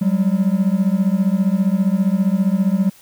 triangle beating tone pair, 185 / 200 Hz, F#3 / G3, 0 / +35 cents, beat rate 15 Hz, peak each -15 dBFS, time 0.01-2.9 s, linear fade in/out 10 ms, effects white hiss -48 dBFS RMS until 3.01 s

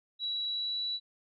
sine tone with pitch glide, 3908 to 3935 Hz, B7 to B7, -19 to -7 cents, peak -31 dBFS, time 0.19-1 s, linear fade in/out 50 ms, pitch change +12 cents, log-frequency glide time 0.45-0.81 s, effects none

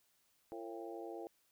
harmonic tone with a mistuned harmonic, 113.6 Hz, A#2, 44 cents flat, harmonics 3 / 4 / 5 / 6 / 7, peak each -47 / -49 / -52 / -52 / -52 dBFS, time 0.52-1.27 s, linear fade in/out 0 ms, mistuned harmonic 5, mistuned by -75 cents, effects white hiss -75 dBFS RMS until 1.51 s

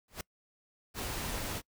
pink noise with exponential growth, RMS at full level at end -35 dBFS, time 0.08-0.21 s, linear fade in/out 2 ms, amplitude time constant 28 ms
pink noise, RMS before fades -37 dBFS, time 0.94-1.62 s, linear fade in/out 50 ms
effects noise-tail reverb RT60 0.1 s tail -25 dB re dry

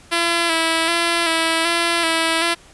5% pulse tone with vibrato, 333.1 Hz, E4, 18 cents sharp, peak -5 dBFS, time 0.11-2.55 s, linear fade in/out 20 ms, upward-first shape square, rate 1.3 Hz, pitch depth 31 cents each way, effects pink hiss -47 dBFS RMS until 2.73 s + resampled to 24000 Hz

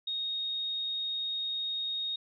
sine tone, 3729 Hz, A#7, in tune, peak -31 dBFS, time 0.07-2.16 s, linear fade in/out 5 ms, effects none

